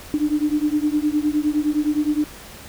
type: beating tone pair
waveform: sine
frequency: 295.6 / 305.3 Hz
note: D4 / D#4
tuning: +11 / -33 cents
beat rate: 9.7 Hz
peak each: -20 / -21 dBFS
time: 0.14-2.24 s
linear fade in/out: 0 ms
effects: pink hiss -40 dBFS RMS until 2.68 s